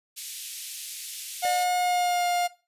white band-pass noise, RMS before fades -38 dBFS, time 0.16-1.65 s, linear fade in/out 20 ms, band 2500 to 13000 Hz, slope 24 dB/octave
45% pulse tone with pitch glide, 720 to 706.4 Hz, F#5 to F5, -47 to +20 cents, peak -23 dBFS, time 1.42-2.48 s, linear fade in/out 20 ms, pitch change -33 cents, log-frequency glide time 1.77-2.28 s
square tone with exponential decay, 600 Hz, D5, 37 cents sharp, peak -31 dBFS, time 1.45-2.24 s, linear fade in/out 0 ms, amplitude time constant 170 ms
effects noise-tail reverb RT60 0.3 s tail -17 dB re dry + resampled to 32000 Hz

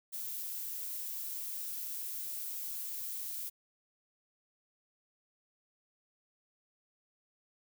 violet noise, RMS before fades -40 dBFS, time 0.12-3.5 s, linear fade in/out 20 ms, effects none

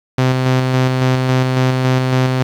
sawtooth tone with tremolo, 129.1 Hz, C3, 23 cents flat, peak -7 dBFS, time 0.18-2.43 s, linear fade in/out 5 ms, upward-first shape square, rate 3.6 Hz, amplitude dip 30%, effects low-pass 5000 Hz 12 dB/octave + 7-bit

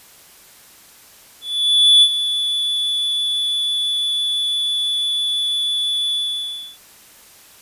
triangle tone with ADSR envelope, 3451 Hz, A7, 34 cents flat, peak -5 dBFS, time 1.41-6.78 s, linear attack 610 ms, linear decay 62 ms, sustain -11 dB, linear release 650 ms, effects white hiss -46 dBFS RMS until 7.61 s + resampled to 32000 Hz

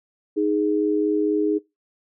sine tone pair together, 311.1 / 415.3 Hz, D#4 / G#4, 0 / 0 cents, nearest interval perfect fourth, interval 500 cents, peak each -21 dBFS, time 0.36-1.59 s, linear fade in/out 20 ms, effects noise-tail reverb RT60 0.2 s tail -21 dB re dry

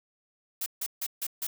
blue noise bursts, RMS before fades -32 dBFS, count 5, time 0.61-1.47 s, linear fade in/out 5 ms, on 52 ms, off 150 ms, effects none

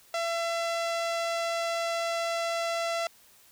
sawtooth tone with low-pass filter, 673 Hz, E5, 36 cents sharp, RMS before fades -30 dBFS, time 0.14-3.07 s, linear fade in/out 2 ms, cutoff 6900 Hz, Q 0.88, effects white hiss -58 dBFS RMS until 3.51 s

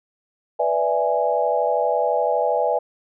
sine chord, E dominant seventh, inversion second, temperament equal, 493.9 / 587.3 / 659.3 / 830.6 Hz, B4 / D5 / E5 / G#5, 0 / 0 / 0 / 0 cents, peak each -23 dBFS, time 0.59-2.79 s, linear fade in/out 10 ms, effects none

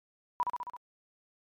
sine tone with echo, 978 Hz, B5, 17 cents flat, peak -25 dBFS, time 0.4-0.43 s, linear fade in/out 0 ms, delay 67 ms, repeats 5, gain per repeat -3 dB, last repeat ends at 0.765 s, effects MP3 96 kbps

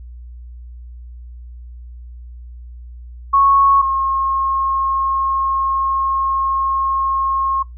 sine tone pair in turn, 1102 / 1078.7 Hz, C#6 / C#6, -11 / -48 cents, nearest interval unison, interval 37 cents, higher first, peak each -9 / -15 dBFS, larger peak first, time 3.33-3.82 / 3.82-7.63 s, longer second, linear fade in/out 10 ms, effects noise-tail reverb RT60 0.2 s tail -22 dB re dry + added 60 Hz sine -32 dBFS peak until 7.77 s

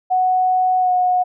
sine tone with pitch glide, 740 to 728.5 Hz, F#5 to F#5, 0 to -27 cents, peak -13 dBFS, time 0.1-1.24 s, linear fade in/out 20 ms, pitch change -27 cents, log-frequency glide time 0.79-0.91 s, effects none

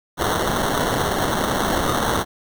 white noise with sample-and-hold, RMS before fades -21 dBFS, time 0.17-2.25 s, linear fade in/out 50 ms, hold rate 2450 Hz, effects none

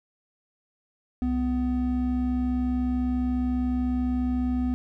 triangle tone pair together, 65.27 / 250 Hz, C2 / B3, -4 / +21 cents, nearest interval octave + major seventh, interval 2325 cents, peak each -27 / -22 dBFS, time 1.22-4.74 s, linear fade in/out 0 ms, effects none

